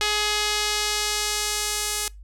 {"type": "tone with band-pass filter sweep", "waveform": "sawtooth", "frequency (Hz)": 420, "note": "G#4", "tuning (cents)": 19, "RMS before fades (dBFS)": -25, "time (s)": [0.01, 2.08], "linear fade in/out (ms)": 0, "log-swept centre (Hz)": [3900, 8600], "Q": 0.93, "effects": ["noise-tail reverb RT60 0.2 s tail -23 dB re dry", "added 50 Hz sine -40 dBFS peak until 2.23 s"]}